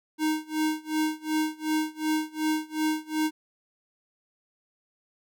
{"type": "tone with tremolo", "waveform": "square", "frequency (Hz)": 310.8, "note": "D#4", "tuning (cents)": -2, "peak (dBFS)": -23, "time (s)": [0.18, 3.31], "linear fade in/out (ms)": 50, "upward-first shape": "sine", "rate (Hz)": 2.7, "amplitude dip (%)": 95, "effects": []}